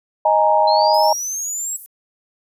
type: chord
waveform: sine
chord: D# suspended fourth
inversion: none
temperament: equal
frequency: 622.3 / 830.6 / 932.3 Hz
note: D#5 / G#5 / A#5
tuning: 0 / 0 / 0 cents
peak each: -16 dBFS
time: 0.25-1.13 s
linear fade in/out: 5 ms
type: linear sweep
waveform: sine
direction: up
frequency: 4061 to 7760 Hz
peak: -22 dBFS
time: 0.67-1.77 s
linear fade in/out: 10 ms
type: high-pass noise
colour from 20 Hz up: white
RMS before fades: -34 dBFS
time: 0.94-1.86 s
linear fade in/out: 0 ms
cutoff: 11000 Hz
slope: 24 dB/octave
effects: resampled to 32000 Hz